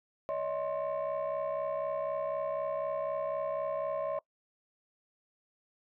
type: tone cluster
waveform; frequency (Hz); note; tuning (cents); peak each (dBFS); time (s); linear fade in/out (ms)
sine; 570 / 634 / 1057; C#5 / D#5 / C6; +48 / +32 / +17; -33 / -33 / -38; 0.29-4.19; 0
effects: noise-tail reverb RT60 0.1 s tail -22 dB re dry + tanh soft clip ceiling -27 dBFS